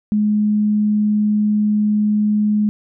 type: tone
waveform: sine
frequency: 210.3 Hz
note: G#3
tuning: 22 cents sharp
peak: -13 dBFS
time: 0.12-2.69 s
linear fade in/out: 0 ms
effects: none